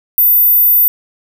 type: tone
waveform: sine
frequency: 14130 Hz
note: A9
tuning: 6 cents sharp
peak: -6 dBFS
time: 0.18-0.88 s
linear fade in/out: 0 ms
effects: none